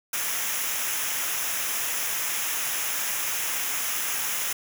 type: noise with comb filter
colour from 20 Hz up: white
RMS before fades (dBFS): -28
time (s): 0.13-4.53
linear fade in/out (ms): 5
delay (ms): 0.23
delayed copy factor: -0.65
effects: none